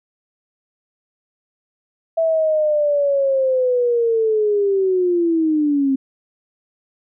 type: linear sweep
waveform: sine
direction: down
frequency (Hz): 659.3 to 264.7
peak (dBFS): -14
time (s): 2.17-5.96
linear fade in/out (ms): 10
effects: none